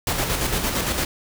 pink noise with tremolo, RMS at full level -22 dBFS, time 0.07-1.05 s, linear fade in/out 2 ms, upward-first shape square, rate 8.8 Hz, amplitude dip 40%, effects none

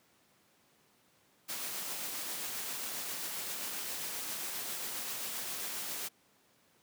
white noise with tremolo, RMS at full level -38 dBFS, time 1.48-6.09 s, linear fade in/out 20 ms, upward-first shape triangle, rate 7.5 Hz, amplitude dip 25%, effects pink hiss -68 dBFS RMS until 6.82 s + high-pass 150 Hz 12 dB/octave

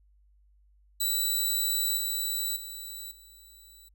10% pulse tone with level steps, 3951 Hz, B7, in tune, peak -18 / -21 / -31 / -44 dBFS, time 1-3.89 s, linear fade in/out 10 ms, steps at 1.97 / 2.56 / 3.11 s, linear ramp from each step 5 ms, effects added 50 Hz sine -59 dBFS peak until 3.94 s

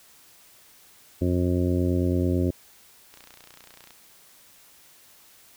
harmonic tone, 89 Hz, F2, 33 cents sharp, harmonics 1 / 2 / 3 / 4 / 5 / 6 / 7, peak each -24 / -29 / -26 / -28 / -38 / -34 / -39 dBFS, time 1.21-2.51 s, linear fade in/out 10 ms
click train, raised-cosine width 0.2 ms, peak -29 dBFS, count 24, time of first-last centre 3.14-3.907 s, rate 30 Hz
effects white hiss -54 dBFS RMS until 5.56 s

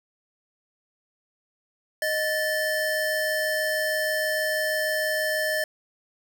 square tone pair together, 620.1 / 1754 Hz, D#5 / A6, -6 / -6 cents, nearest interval octave + tritone, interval 1800 cents, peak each -27 dBFS, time 2.02-5.64 s, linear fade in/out 2 ms, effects none

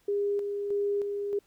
sine tone with tremolo, 405.7 Hz, G#4, 41 cents flat, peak -25 dBFS, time 0.08-1.39 s, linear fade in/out 5 ms, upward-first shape square, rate 1.6 Hz, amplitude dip 40%, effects pink hiss -67 dBFS RMS until 1.46 s

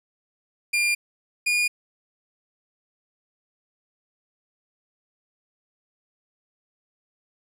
40% pulse tone pair in turn, 2400 / 2435 Hz, D7 / D#7, +37 / -38 cents, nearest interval unison, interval 25 cents, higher second, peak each -19 dBFS, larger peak neither, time 0.73-0.95 / 1.46-1.68 s, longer neither, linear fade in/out 10 ms, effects resampled to 32000 Hz

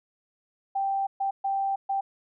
sine tone bursts at uneven times, 784 Hz, G5, in tune, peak -24 dBFS, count 4, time 0.75-1.07 / 1.2-1.31 / 1.44-1.76 / 1.89-2.01 s, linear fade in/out 10 ms, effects none

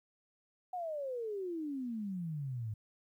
sine exponential sweep, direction down, 746 to 103.83 Hz, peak -36 dBFS, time 0.73-2.74 s, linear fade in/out 5 ms, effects 12-bit

